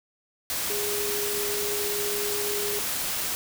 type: tone in noise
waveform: sine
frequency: 412.1 Hz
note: G#4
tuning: 13 cents flat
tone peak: -30 dBFS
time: 0.7-2.79 s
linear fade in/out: 0 ms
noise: white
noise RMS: -29 dBFS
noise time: 0.5-3.35 s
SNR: -4 dB
effects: none